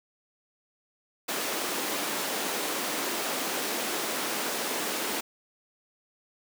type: high-pass noise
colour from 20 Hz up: pink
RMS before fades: -31 dBFS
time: 1.28-5.21 s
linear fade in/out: 10 ms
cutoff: 250 Hz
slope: 24 dB/octave
effects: none